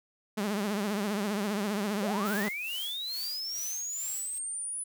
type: tone with vibrato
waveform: sawtooth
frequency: 205.3 Hz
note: G#3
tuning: 20 cents flat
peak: -25 dBFS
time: 0.37-2.49 s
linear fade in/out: 10 ms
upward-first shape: triangle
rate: 15 Hz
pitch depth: 120 cents each way
type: linear sweep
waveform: sine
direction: up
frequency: 470.8 to 10020 Hz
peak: -33 dBFS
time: 2.02-4.84 s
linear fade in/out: 10 ms
type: noise with tremolo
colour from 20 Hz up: blue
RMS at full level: -40 dBFS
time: 2.25-4.39 s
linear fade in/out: 10 ms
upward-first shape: sine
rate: 2.3 Hz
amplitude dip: 70%
effects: none